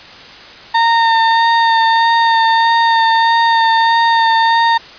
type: tone with vibrato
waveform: 35% pulse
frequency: 914 Hz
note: A#5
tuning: 34 cents flat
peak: -7 dBFS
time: 0.74-4.78 s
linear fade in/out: 10 ms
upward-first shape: sine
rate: 1.6 Hz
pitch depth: 17 cents each way
effects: white hiss -35 dBFS RMS until 4.98 s + resampled to 11025 Hz